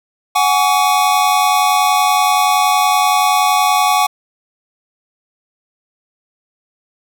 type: chord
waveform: square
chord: F# suspended second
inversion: none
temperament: equal with one note detuned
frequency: 740 / 830.6 / 1133.3 Hz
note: F#5 / G#5 / C#6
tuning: 0 / 0 / +38 cents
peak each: -16 dBFS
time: 0.35-4.07 s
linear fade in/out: 10 ms
effects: none